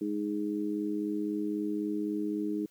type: harmonic tone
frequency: 103.83 Hz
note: G#2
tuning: in tune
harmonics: 2 / 3 / 4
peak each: -36 / -31 / -38 dBFS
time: 0.01-2.66 s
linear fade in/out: 5 ms
effects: white hiss -66 dBFS RMS until 2.7 s